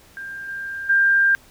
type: tone with level steps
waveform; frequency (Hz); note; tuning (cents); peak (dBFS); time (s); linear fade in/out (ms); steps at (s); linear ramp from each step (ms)
sine; 1593; G6; +27; -30 / -27 / -13; 0.17-1.35; 0; 0.48 / 0.89; 10
effects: pink hiss -51 dBFS RMS until 1.5 s